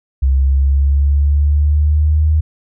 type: linear sweep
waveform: sine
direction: up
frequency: 66.3 to 77.9 Hz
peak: -9 dBFS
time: 0.22-2.41 s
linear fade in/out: 10 ms
effects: none